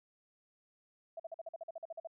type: tone bursts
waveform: sine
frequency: 659.3 Hz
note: E5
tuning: in tune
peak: -40 dBFS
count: 13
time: 1.17-2.073 s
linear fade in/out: 5 ms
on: 27 ms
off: 46 ms
effects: none